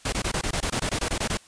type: noise bursts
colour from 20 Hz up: pink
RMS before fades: -26 dBFS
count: 14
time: 0.05-1.373 s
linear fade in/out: 5 ms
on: 75 ms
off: 21 ms
effects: white hiss -53 dBFS RMS until 1.47 s + resampled to 22050 Hz